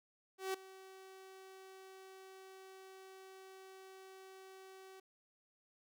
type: tone with ADSR envelope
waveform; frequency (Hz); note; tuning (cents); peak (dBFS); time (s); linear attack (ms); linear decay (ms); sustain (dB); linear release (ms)
sawtooth; 381; G4; -49; -31; 0.38-5; 160; 6; -19; 5
effects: none